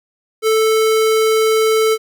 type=tone; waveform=square; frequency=440 Hz; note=A4; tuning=in tune; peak=-12 dBFS; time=0.42-1.98 s; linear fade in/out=50 ms; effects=none